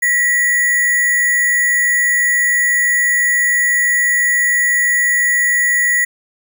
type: tone with sample-and-hold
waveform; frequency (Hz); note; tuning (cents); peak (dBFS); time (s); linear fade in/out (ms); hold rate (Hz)
sine; 1943; B6; -29; -11; 0.02-6.05; 10; 8820
effects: none